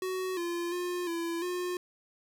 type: tone with pitch steps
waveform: square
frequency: 372.6 / 344.5 / 355.5 / 336.7 / 358.3 Hz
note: F#4 / F4 / F4 / E4 / F4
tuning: +12 / -24 / +31 / +37 / +44 cents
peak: -32 dBFS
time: 0.02-1.77 s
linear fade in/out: 2 ms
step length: 350 ms
effects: 11-bit